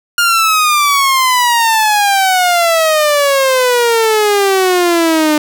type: exponential sweep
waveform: sawtooth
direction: down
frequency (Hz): 1420 to 299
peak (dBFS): -5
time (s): 0.18-5.38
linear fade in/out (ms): 2
effects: none